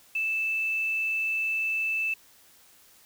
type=tone with quantisation; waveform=sine; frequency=2637 Hz; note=E7; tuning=in tune; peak=-25 dBFS; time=0.15-2.14 s; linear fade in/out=5 ms; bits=8; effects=white hiss -57 dBFS RMS until 3.05 s